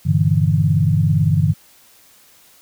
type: chord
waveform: sine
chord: E half-diminished seventh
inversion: first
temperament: equal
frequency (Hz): 98 / 116.54 / 146.83 / 164.81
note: G2 / Bb2 / D3 / E3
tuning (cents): 0 / 0 / 0 / 0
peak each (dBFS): -18 / -22 / -16 / -18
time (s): 0.05-1.54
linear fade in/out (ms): 20
effects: white hiss -50 dBFS RMS until 2.61 s